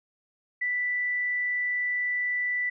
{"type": "tone", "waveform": "sine", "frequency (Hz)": 1976, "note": "B6", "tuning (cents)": 0, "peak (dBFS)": -25, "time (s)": [0.61, 2.7], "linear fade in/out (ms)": 10, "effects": []}